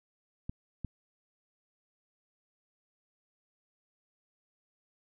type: clicks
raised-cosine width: 5 ms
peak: -24 dBFS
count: 2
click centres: 0.495 / 0.847 s
effects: none